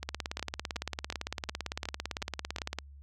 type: two click trains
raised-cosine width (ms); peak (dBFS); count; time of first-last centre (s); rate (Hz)
0.2; -19 / -16; 8 / 49; 0.03-2.585 / 0.09-2.787; 2.74 / 17.8
effects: added 70 Hz sine -48 dBFS peak until 3.02 s